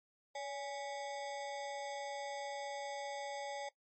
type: ring-modulated tone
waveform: square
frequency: 698.5 Hz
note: F5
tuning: in tune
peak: -38 dBFS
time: 0.35-3.69 s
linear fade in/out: 5 ms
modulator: 131 Hz
effects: noise-tail reverb RT60 0.1 s tail -18 dB re dry + MP3 32 kbps